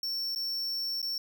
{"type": "tone with dropouts", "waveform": "square", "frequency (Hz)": 5440, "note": "F8", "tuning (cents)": -46, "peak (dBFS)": -31, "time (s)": [0.03, 1.18], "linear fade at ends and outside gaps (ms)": 2, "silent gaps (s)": [[0.35, 0.359], [1.018, 1.027]], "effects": ["12-bit"]}